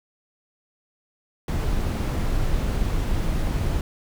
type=noise; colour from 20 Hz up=brown; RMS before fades=-23 dBFS; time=1.48-3.81 s; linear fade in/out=2 ms; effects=none